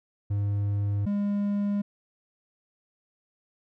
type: tone pair in turn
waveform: triangle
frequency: 101.6 / 203.2 Hz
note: G#2 / G#3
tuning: -38 / -38 cents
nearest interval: octave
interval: 1200 cents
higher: second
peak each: -22 dBFS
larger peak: neither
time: 0.3-1.06 / 1.06-1.82 s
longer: neither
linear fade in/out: 10 ms
effects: none